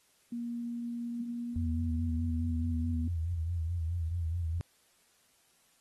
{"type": "tone with pitch glide", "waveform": "sine", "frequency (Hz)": [236.8, 242.9], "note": ["A#3", "B3"], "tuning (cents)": [27, -29], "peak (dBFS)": -34, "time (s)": [0.32, 3.08], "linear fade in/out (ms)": 5, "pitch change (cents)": 44, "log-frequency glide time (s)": [1.11, 2.49]}
{"type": "tone with vibrato", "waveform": "sine", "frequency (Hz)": 83.9, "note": "E2", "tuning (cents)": 31, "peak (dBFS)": -30, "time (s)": [1.56, 4.61], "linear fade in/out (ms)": 0, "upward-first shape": "sine", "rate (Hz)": 4.7, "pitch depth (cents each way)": 79}
{"effects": ["white hiss -68 dBFS RMS until 5.8 s", "AAC 32 kbps"]}